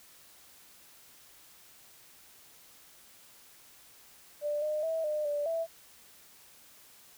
sine tone with pitch steps, 590 / 609 / 648 / 605 / 584 / 659 Hz, D5 / D#5 / E5 / D#5 / D5 / E5, +8 / -37 / -30 / -49 / -10 / -1 cents, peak -29 dBFS, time 4.41-5.67 s, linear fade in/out 50 ms, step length 210 ms, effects white hiss -57 dBFS RMS until 7.17 s

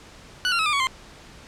20% pulse tone with pitch steps, 1480 / 1380.9 / 1288.4 / 1202.1 / 1121.6 / 1046.5 Hz, F#6 / F6 / E6 / D6 / C#6 / C6, 0 / -20 / -40 / +40 / +20 / 0 cents, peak -15 dBFS, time 0.45-0.87 s, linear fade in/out 0 ms, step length 70 ms, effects pink hiss -46 dBFS RMS until 1.47 s + low-pass 7000 Hz 12 dB/octave

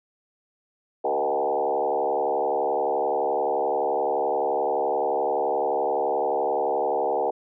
sine tone with frequency modulation, 622.3 Hz, D#5, in tune, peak -21 dBFS, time 1.04-7.31 s, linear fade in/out 10 ms, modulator 71.6 Hz, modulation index 3.3, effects none

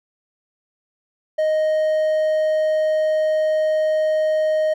triangle tone, 622.3 Hz, D#5, in tune, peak -14 dBFS, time 1.38-4.74 s, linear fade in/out 10 ms, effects none

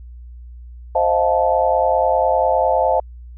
sine chord, F dominant seventh, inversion second, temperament just, 523.8 / 628.6 / 698.5 / 873.1 Hz, C5 / Eb5 / F5 / A5, +2 / +18 / 0 / -14 cents, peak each -19 dBFS, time 0.95-3 s, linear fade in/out 5 ms, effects added 60 Hz sine -34 dBFS peak until 3.37 s

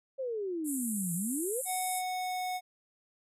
sine exponential two-way sweep, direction down then up, 548 to 164.81 to 548 Hz, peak -32 dBFS, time 0.18-1.62 s, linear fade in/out 20 ms, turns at 1.14 s
white band-pass noise, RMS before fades -38 dBFS, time 0.64-2.03 s, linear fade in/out 50 ms, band 7400 to 12000 Hz, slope 96 dB/octave
square tone with pitch glide, 739 to 734.3 Hz, F#5 to F#5, -2 to -13 cents, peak -33 dBFS, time 1.65-2.61 s, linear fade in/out 50 ms, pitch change -11 cents, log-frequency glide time 1.75-2.5 s
effects none

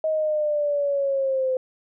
sine linear sweep, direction down, 633 to 513 Hz, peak -20 dBFS, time 0.04-1.57 s, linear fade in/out 2 ms, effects none

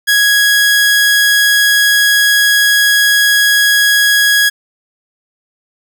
sawtooth tone, 1661.2 Hz, G#6, in tune, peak -4 dBFS, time 0.07-4.5 s, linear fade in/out 20 ms, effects none

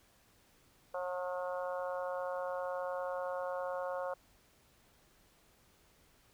harmonic tone with a mistuned harmonic, 181 Hz, F#3, 38 cents flat, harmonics 3 / 4 / 5 / 6 / 7 / 8, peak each -37 / -44 / -46 / -45 / -49 / -49 dBFS, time 0.94-4.14 s, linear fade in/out 5 ms, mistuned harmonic 8, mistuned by -20 cents, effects pink hiss -67 dBFS RMS until 6.33 s

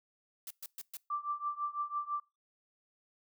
blue noise bursts, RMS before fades -43 dBFS, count 4, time 0.47-0.97 s, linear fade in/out 2 ms, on 35 ms, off 120 ms
sine tone with tremolo, 1174.7 Hz, D6, in tune, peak -30 dBFS, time 1.1-2.2 s, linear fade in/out 5 ms, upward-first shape triangle, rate 6 Hz, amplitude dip 95%
effects noise-tail reverb RT60 0.3 s tail -25 dB re dry

